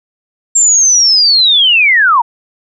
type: linear sweep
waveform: sine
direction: down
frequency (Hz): 7459 to 880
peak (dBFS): -5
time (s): 0.55-2.22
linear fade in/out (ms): 10
effects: none